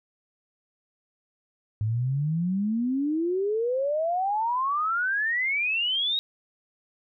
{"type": "exponential sweep", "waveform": "sine", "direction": "up", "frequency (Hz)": [104.3, 3824], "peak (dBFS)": -23, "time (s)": [1.81, 6.19], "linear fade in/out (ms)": 0, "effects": []}